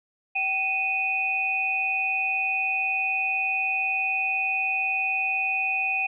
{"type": "tone cluster", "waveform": "sine", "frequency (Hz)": [768, 2489, 2649], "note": ["G5", "D#7", "E7"], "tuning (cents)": [-36, 0, 8], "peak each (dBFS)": [-31, -24, -31], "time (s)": [0.35, 6.07], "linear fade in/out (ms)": 10, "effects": []}